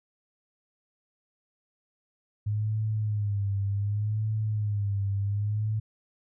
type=tone with vibrato; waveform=sine; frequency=103.83 Hz; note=G#2; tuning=in tune; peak=-25 dBFS; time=2.46-5.8 s; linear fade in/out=10 ms; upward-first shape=sine; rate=0.67 Hz; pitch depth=79 cents each way; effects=none